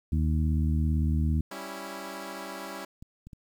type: harmonic tone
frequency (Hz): 77.8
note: D#2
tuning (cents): 0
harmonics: 1 / 2 / 3 / 4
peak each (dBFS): -24 / -30 / -32 / -39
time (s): 0.12-1.41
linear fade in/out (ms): 5
type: chord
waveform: 10% pulse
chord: C# diminished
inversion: second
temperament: equal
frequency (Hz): 196 / 277.2 / 329.6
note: G3 / C#4 / E4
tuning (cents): 0 / 0 / 0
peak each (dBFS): -33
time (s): 1.51-2.85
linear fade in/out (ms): 5
type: clicks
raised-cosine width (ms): 5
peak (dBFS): -32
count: 3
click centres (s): 3.025 / 3.27 / 3.332
effects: 10-bit